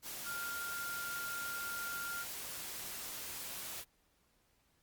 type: tone in noise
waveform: sine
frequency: 1396.9 Hz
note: F6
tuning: in tune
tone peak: -40 dBFS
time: 0.24-2.26 s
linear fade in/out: 50 ms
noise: white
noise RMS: -44 dBFS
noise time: 0.02-3.85 s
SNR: +1 dB
effects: pink hiss -74 dBFS RMS until 4.82 s + Opus 48 kbps